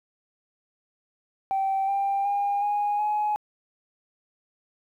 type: tone with pitch steps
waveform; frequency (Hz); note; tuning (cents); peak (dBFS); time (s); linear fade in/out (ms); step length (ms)
sine; 776 / 791.8 / 808 / 824.5 / 841.4; G5 / G5 / G#5 / G#5 / G#5; -18 / +17 / -48 / -13 / +22; -21; 1.51-3.36; 0; 370
effects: tanh soft clip ceiling -19 dBFS + 10-bit